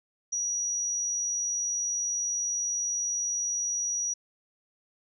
sine tone, 5800 Hz, F#8, 35 cents flat, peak -27 dBFS, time 0.32-4.14 s, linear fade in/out 10 ms, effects none

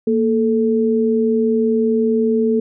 sine tone pair together, 231.7 / 437.4 Hz, A#3 / A4, -10 / -10 cents, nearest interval major seventh, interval 1100 cents, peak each -16 dBFS, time 0.07-2.6 s, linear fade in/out 5 ms, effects none

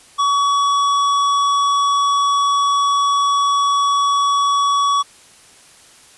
sine tone with hard clipping, 1131 Hz, C#6, 34 cents sharp, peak -15 dBFS, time 0.18-5.03 s, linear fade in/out 20 ms, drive 11 dB, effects white hiss -46 dBFS RMS until 6.17 s + resampled to 24000 Hz

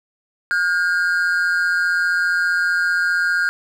triangle tone pair together, 1428.8 / 1604 Hz, F6 / G6, +39 / +39 cents, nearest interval major second, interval 200 cents, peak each -17 dBFS, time 0.51-3.49 s, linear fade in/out 0 ms, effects none

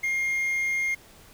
triangle tone with quantisation, 2127 Hz, C7, 28 cents sharp, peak -22 dBFS, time 0.03-0.95 s, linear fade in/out 10 ms, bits 8, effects pink hiss -52 dBFS RMS until 1.33 s

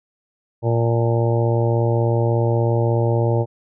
harmonic tone with a mistuned harmonic, 116.54 Hz, A#2, in tune, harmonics 1 / 2 / 3 / 4 / 5 / 6 / 7 / 8, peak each -17 / -31 / -24 / -24 / -25 / -35 / -30 / -33 dBFS, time 0.62-3.46 s, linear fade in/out 50 ms, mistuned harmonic 8, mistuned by -59 cents, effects none

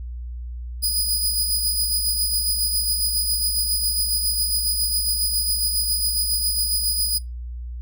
15% pulse tone with tremolo, 4962 Hz, D#8, 6 cents flat, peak -12 dBFS, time 0.82-7.19 s, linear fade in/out 20 ms, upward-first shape sine, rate 7.3 Hz, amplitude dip 40%, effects noise-tail reverb RT60 0.2 s tail -22 dB re dry + added 60 Hz sine -29 dBFS peak until 7.81 s

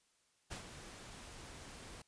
pink noise with ADSR envelope, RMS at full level -44 dBFS, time 0.5-2.02 s, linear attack 20 ms, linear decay 100 ms, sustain -8 dB, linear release 5 ms, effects white hiss -75 dBFS RMS until 2.07 s + resampled to 22050 Hz

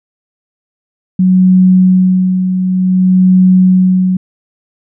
sine tone with tremolo, 185 Hz, F#3, in tune, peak -3 dBFS, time 1.19-4.17 s, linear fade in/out 5 ms, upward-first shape sine, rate 0.55 Hz, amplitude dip 55%, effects none

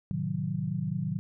sine chord, A diminished seventh, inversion none, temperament equal, 110 / 130.81 / 155.56 / 185 Hz, A2 / C3 / Eb3 / Gb3, 0 / 0 / 0 / 0 cents, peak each -37 / -36 / -32 / -33 dBFS, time 0.11-1.19 s, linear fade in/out 0 ms, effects none

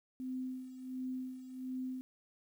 sine tone with tremolo, 257.1 Hz, C4, 30 cents flat, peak -36 dBFS, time 0.2-2.01 s, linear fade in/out 0 ms, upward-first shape sine, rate 1.4 Hz, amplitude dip 70%, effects 11-bit

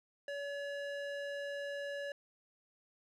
square tone with band-pass filter, 568 Hz, C#5, 42 cents sharp, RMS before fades -41 dBFS, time 0.28-2.12 s, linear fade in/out 2 ms, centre 1300 Hz, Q 0.86, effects none

